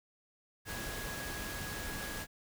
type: tone in noise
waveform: sine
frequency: 1661.2 Hz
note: G#6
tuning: in tune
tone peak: -45 dBFS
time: 0.65-2.27 s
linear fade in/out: 50 ms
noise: pink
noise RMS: -41 dBFS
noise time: 0.65-2.27 s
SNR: -7 dB
effects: none